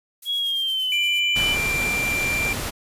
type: noise with tremolo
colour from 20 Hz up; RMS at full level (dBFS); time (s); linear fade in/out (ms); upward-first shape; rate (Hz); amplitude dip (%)
violet; -37; 0.22-1.2; 5; sine; 8.7; 55
type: tone with pitch glide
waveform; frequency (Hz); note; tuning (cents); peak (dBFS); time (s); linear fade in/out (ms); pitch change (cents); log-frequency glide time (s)
sine; 3322 to 2994; G#7 to F#7; 0 to +20; -21; 0.25-1.57; 50; -180; 0.37-0.94
type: tone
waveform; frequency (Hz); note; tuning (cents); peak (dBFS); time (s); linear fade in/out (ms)
triangle; 2366; D7; +12; -20; 0.92-2.53; 2
type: noise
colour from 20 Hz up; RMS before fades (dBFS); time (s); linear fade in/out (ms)
pink; -28; 1.35-2.71; 20
effects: resampled to 32000 Hz